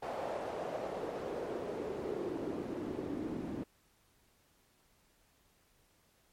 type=noise with band-pass filter sweep; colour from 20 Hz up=pink; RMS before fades=-39 dBFS; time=0.02-3.64 s; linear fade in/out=10 ms; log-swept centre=670 to 270 Hz; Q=2.6; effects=pink hiss -70 dBFS RMS until 6.32 s + MP3 64 kbps